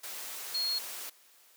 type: tone in noise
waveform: sine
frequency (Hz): 4297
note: C8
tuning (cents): +45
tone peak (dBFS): -29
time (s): 0.54-0.79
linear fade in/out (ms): 10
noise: white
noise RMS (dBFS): -41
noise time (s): 0.03-1.1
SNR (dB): +9
effects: white hiss -61 dBFS RMS until 1.56 s + high-pass 400 Hz 12 dB/octave